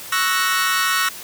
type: chord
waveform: sawtooth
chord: F# dominant seventh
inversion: second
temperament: equal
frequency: 1108.7 / 1318.5 / 1480 / 1864.7 Hz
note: C#6 / E6 / F#6 / A#6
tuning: 0 / 0 / 0 / 0 cents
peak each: -20 / -19 / -19 / -19 dBFS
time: 0.12-1.09 s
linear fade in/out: 5 ms
effects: white hiss -35 dBFS RMS until 1.23 s + high-pass 60 Hz 12 dB/octave